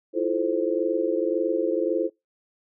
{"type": "chord", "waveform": "sine", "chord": "F major seventh", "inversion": "third", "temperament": "just", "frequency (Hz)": [327.4, 349.2, 436.5, 523.8], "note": ["E4", "F4", "A4", "C5"], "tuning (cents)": [-12, 0, -14, 2], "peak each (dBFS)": -27, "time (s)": [0.13, 2.1], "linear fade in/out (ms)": 50, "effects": ["noise-tail reverb RT60 0.2 s tail -23 dB re dry"]}